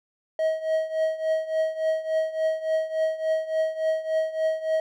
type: tone with tremolo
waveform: triangle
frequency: 636 Hz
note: D#5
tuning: 38 cents sharp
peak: -17 dBFS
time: 0.39-4.8 s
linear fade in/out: 2 ms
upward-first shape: triangle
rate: 3.5 Hz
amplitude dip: 85%
effects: none